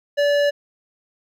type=tone with hard clipping; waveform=sine; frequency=577 Hz; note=D5; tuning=31 cents flat; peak=-17 dBFS; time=0.17-0.51 s; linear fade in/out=20 ms; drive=14 dB; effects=none